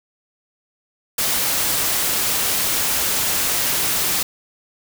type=noise; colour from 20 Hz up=white; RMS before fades=-20 dBFS; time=1.18-4.23 s; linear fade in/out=5 ms; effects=none